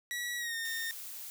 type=tone with pitch glide; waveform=sawtooth; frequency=1933 to 1830.8 Hz; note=B6 to A#6; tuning=-38 to -32 cents; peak=-31 dBFS; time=0.11-0.91 s; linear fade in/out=0 ms; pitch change=-94 cents; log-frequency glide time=0.37-0.55 s
type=noise; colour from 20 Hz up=blue; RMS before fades=-44 dBFS; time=0.65-1.3 s; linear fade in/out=0 ms
effects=none